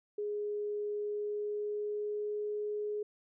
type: tone with pitch glide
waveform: sine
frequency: 415.6 to 418.7 Hz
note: G#4 to G#4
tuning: +1 to +14 cents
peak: -33 dBFS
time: 0.18-3.03 s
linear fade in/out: 5 ms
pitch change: +13 cents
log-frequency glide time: 0.92-2.46 s
effects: none